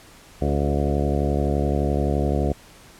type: harmonic tone with a mistuned harmonic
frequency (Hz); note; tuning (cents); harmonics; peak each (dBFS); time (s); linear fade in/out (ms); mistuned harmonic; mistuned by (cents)
71.7; D2; -41; 1 / 2 / 3 / 4 / 5 / 6 / 7 / 8 / 9 / 10; -23 / -26 / -28 / -29 / -30 / -31 / -31 / -32 / -33 / -33; 0.41-2.53; 10; 6; -21
effects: pink hiss -48 dBFS RMS until 2.99 s + low-pass 12000 Hz 12 dB/octave